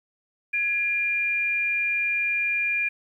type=tone pair together; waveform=sine; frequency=1672 / 2400 Hz; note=G#6 / D7; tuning=+11 / +37 cents; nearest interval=tritone; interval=626 cents; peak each=-33 / -22 dBFS; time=0.53-2.89 s; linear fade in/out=10 ms; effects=10-bit